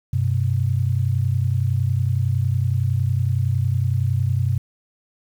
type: tone pair together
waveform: sine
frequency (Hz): 96.2 / 127.05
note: G2 / B2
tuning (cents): -32 / +49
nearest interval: perfect fourth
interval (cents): 481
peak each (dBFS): -20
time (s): 0.13-4.58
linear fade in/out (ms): 5
effects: 8-bit